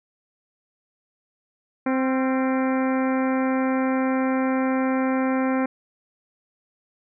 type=harmonic tone with a mistuned harmonic; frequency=261.6 Hz; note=C4; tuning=in tune; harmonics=1 / 2 / 3 / 4 / 5 / 6 / 7 / 8 / 9; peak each=-21 / -27 / -31 / -33 / -35 / -37 / -38 / -39 / -40 dBFS; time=1.86-5.66 s; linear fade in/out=5 ms; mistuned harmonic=5; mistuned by=+51 cents; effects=none